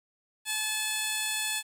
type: tone with band-pass filter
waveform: 15% pulse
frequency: 863 Hz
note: A5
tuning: 34 cents flat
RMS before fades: -31 dBFS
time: 0.45-1.63 s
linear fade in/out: 50 ms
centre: 8400 Hz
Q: 0.67
effects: 9-bit